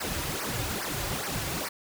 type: noise with flanger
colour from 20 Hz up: pink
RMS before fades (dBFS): -32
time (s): 0-1.69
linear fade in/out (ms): 10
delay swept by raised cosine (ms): 0.27 to 4.67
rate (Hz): 2.4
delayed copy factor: -1
effects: none